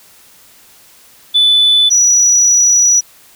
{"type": "tone pair in turn", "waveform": "sine", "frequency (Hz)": [3488, 5866], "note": ["A7", "F#8"], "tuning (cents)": [-16, -16], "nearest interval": "major sixth", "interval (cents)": 900, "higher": "second", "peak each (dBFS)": -5, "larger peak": "neither", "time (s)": [[1.34, 1.9], [1.9, 3.01]], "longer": "second", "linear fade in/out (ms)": 20, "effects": ["tanh soft clip ceiling -3 dBFS", "white hiss -44 dBFS RMS until 3.35 s"]}